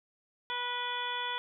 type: harmonic tone with a mistuned harmonic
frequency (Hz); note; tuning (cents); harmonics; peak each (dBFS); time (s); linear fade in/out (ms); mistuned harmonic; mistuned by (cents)
489.1; B4; -17; 1 / 2 / 3 / 4 / 5 / 6 / 7; -46 / -36 / -40 / -42 / -44 / -44 / -38; 0.5-1.38; 0; 6; +56
effects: none